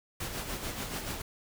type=noise with tremolo; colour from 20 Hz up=pink; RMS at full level=-35 dBFS; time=0.2-1.22 s; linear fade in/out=5 ms; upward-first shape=sine; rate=6.9 Hz; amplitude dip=50%; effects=none